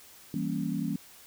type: chord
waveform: sine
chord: E diminished seventh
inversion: none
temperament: equal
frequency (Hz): 164.81 / 196 / 233.1 / 277.2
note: E3 / G3 / Bb3 / Db4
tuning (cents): 0 / 0 / 0 / 0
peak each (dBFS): -34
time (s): 0.34-0.96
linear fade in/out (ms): 2
effects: white hiss -53 dBFS RMS until 1.26 s